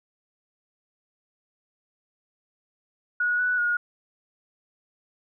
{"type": "tone with pitch steps", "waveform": "sine", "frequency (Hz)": [1456, 1481, 1438], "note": ["F#6", "F#6", "F#6"], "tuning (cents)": [-28, 1, -50], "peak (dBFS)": -21, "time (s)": [3.2, 3.77], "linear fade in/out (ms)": 5, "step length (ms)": 190, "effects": []}